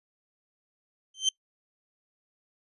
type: tone with exponential growth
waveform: 30% pulse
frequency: 3113 Hz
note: G7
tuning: 13 cents flat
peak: -15 dBFS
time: 1.14-1.29 s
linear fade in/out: 5 ms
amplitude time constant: 32 ms
effects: noise-tail reverb RT60 0.1 s tail -24 dB re dry + resampled to 24000 Hz